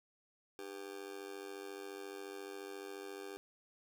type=tone with amplitude modulation; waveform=40% pulse; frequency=396.9 Hz; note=G4; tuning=22 cents sharp; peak=-40 dBFS; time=0.59-3.37 s; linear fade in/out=0 ms; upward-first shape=sine; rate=94.3 Hz; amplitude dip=95%; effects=none